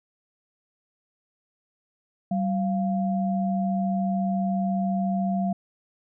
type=tone pair together; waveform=sine; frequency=191.9 / 694 Hz; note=G3 / F5; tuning=-37 / -11 cents; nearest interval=octave + minor seventh; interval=2226 cents; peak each=-23 / -29 dBFS; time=2.31-5.53 s; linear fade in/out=5 ms; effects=none